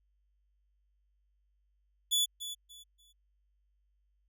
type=tone with echo; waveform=sawtooth; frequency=3443 Hz; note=A7; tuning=38 cents flat; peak=-23 dBFS; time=2.11-2.26 s; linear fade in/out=20 ms; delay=290 ms; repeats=3; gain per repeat=-12 dB; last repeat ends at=3.13 s; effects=added 50 Hz sine -70 dBFS peak until 4.28 s